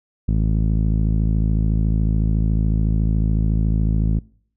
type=tone with low-pass filter; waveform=sawtooth; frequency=53.9 Hz; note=A1; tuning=35 cents flat; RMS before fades=-18 dBFS; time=0.28-4.19 s; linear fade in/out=5 ms; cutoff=200 Hz; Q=1.6; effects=noise-tail reverb RT60 0.6 s tail -25 dB re dry